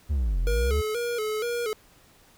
triangle linear two-way sweep, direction down then up, 77.78 to 41.2 to 77.78 Hz, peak -20 dBFS, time 0.09-0.82 s, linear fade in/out 20 ms, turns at 0.4 s
square tone with vibrato, 452.5 Hz, A4, 48 cents sharp, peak -27 dBFS, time 0.47-1.73 s, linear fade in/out 0 ms, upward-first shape square, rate 2.1 Hz, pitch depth 89 cents each way
effects pink hiss -57 dBFS RMS until 2.37 s

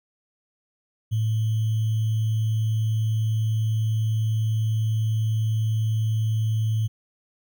sine tone with sample-and-hold, 110 Hz, A2, in tune, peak -20 dBFS, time 1.11-6.88 s, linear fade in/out 20 ms, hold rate 3150 Hz, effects none

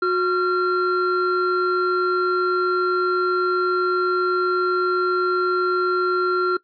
triangle tone pair together, 363.9 / 1373.9 Hz, F#4 / F6, -29 / -29 cents, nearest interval octave + major seventh, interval 2300 cents, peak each -18 dBFS, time 0.02-6.57 s, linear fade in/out 5 ms, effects noise-tail reverb RT60 0.1 s tail -19 dB re dry + resampled to 11025 Hz

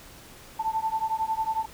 sine beating tone pair, 880 / 891 Hz, A5 / A5, 0 / +22 cents, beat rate 11 Hz, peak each -28 dBFS, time 0.59-1.66 s, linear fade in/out 10 ms, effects pink hiss -48 dBFS RMS until 1.73 s

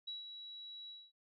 sine tone with ADSR envelope, 3900 Hz, B7, 23 cents flat, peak -40 dBFS, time 0.07-1.12 s, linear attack 11 ms, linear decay 150 ms, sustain -7 dB, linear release 230 ms, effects none

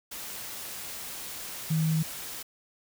sine tone in noise, 158.9 Hz, D#3, 37 cents sharp, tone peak -23 dBFS, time 1.7-2.03 s, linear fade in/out 10 ms, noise white, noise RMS -39 dBFS, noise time 0.11-2.43 s, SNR +13 dB, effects none

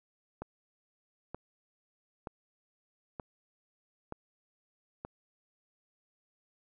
click train, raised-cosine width 1 ms, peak -25 dBFS, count 6, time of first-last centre 0.42-5.05 s, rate 1.08 Hz, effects none

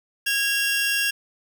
sawtooth tone pair together, 1646 / 2757 Hz, G#6 / F7, -16 / -23 cents, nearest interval major sixth, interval 893 cents, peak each -20 dBFS, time 0.26-1.11 s, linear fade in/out 10 ms, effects none

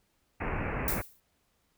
pink low-pass noise, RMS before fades -33 dBFS, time 0.4-1.02 s, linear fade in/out 10 ms, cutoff 2600 Hz, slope 96 dB/octave
violet noise with exponential decay, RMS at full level -28 dBFS, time 0.88-1.2 s, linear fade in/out 1 ms, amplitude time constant 68 ms
effects pink hiss -73 dBFS RMS until 1.77 s

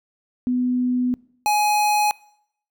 sine / square tone pair in turn, 249.2 / 838.2 Hz, B3 / G#5, +16 / +16 cents, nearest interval octave + major sixth, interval 2100 cents, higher second, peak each -18 / -17 dBFS, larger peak second, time 0.47-1.14 / 1.46-2.11 s, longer first, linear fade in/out 0 ms, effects noise-tail reverb RT60 0.7 s tail -24 dB re dry

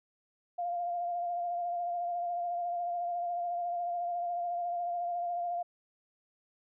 sine tone with vibrato, 698.5 Hz, F5, in tune, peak -31 dBFS, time 0.58-5.63 s, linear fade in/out 10 ms, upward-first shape sine, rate 14 Hz, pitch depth 27 cents each way, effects none

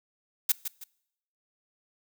blue noise with echo, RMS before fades -22 dBFS, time 0.49-0.52 s, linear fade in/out 5 ms, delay 160 ms, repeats 2, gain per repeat -10 dB, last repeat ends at 0.84 s, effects noise-tail reverb RT60 0.8 s tail -24 dB re dry

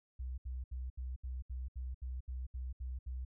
sine tone bursts, 63.4 Hz, B1, 46 cents sharp, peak -38 dBFS, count 12, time 0.19-3.251 s, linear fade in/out 10 ms, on 190 ms, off 71 ms, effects none

